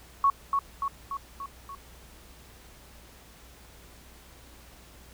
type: tone with echo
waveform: sine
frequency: 1108.7 Hz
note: C#6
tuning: in tune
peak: -18 dBFS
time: 0.24-0.3 s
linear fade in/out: 2 ms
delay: 290 ms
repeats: 5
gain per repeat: -4 dB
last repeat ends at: 1.75 s
effects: added 60 Hz sine -53 dBFS peak until 5.13 s + pink hiss -53 dBFS RMS until 5.13 s